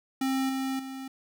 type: tone with level steps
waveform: square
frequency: 265.7 Hz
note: C4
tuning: 27 cents sharp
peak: -26 / -29 / -37 dBFS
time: 0.21-1.08 s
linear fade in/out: 5 ms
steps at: 0.49 / 0.79 s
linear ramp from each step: 5 ms
effects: none